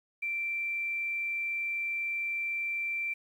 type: tone with quantisation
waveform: sine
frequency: 2349 Hz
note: D7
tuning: in tune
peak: -30 dBFS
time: 0.22-3.14 s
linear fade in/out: 10 ms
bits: 10
effects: none